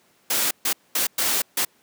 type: noise bursts at uneven times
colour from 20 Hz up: white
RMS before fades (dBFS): -22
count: 5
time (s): 0.3-0.51 / 0.65-0.73 / 0.95-1.07 / 1.18-1.42 / 1.57-1.65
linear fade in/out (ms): 5
effects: pink hiss -60 dBFS RMS until 1.82 s + high-pass 200 Hz 12 dB/octave